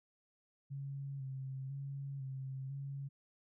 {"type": "tone with vibrato", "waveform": "sine", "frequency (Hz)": 135.9, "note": "C#3", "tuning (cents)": -34, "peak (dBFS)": -40, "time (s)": [0.7, 3.09], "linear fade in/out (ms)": 20, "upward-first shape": "square", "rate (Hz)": 1, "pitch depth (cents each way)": 34, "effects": []}